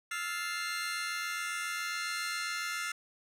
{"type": "chord", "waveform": "sawtooth", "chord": "F major seventh", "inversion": "third", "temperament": "just", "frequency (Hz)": [1309.6, 1396.9, 1746.1, 2095], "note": ["E6", "F6", "A6", "C7"], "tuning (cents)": [-12, 0, -14, 2], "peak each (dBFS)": [-38, -34, -38, -35], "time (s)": [0.11, 2.92], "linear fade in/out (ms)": 5, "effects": ["low-pass 12000 Hz 12 dB/octave"]}